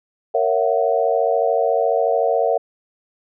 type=chord; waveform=sine; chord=F# dominant seventh; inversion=first; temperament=just; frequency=462.5 / 555 / 666 / 740 Hz; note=A#4 / C#5 / E5 / F#5; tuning=-14 / +2 / +18 / 0 cents; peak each=-20 / -21 / -20 / -22 dBFS; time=0.34-2.58 s; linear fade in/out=10 ms; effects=none